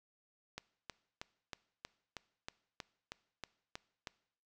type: click train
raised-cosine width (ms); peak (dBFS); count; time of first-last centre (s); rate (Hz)
0.2; -25; 12; 0.58-4.072; 3.15
effects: noise-tail reverb RT60 0.7 s tail -21 dB re dry